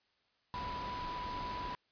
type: tone in noise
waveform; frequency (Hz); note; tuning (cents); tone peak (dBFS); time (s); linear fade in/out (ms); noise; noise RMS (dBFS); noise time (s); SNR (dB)
sine; 989; B5; +2; -39; 0.54-1.75; 0; pink; -44; 0.54-1.75; +2
effects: white hiss -75 dBFS RMS until 1.91 s + resampled to 11025 Hz